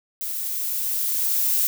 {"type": "noise with level ramp", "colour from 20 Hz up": "violet", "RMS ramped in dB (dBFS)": [-29, -20], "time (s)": [0.21, 1.67], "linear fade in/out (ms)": 0, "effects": []}